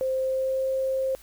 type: tone with pitch glide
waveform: sine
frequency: 523.3 to 529.1 Hz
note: C5 to C5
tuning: 0 to +19 cents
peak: -23 dBFS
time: 0.01-1.15 s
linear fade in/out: 0 ms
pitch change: +19 cents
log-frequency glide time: 0.12-0.69 s
effects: added 50 Hz sine -53 dBFS peak until 1.22 s + white hiss -53 dBFS RMS until 1.22 s